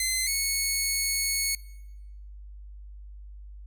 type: tone pair in turn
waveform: 10% pulse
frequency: 2058 / 2205 Hz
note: C7 / C#7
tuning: -29 / -10 cents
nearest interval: minor second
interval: 119 cents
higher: second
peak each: -16 dBFS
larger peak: neither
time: 0-0.27 / 0.27-1.55 s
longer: second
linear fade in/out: 2 ms
effects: noise-tail reverb RT60 1.0 s tail -23 dB re dry + added 50 Hz sine -41 dBFS peak until 3.66 s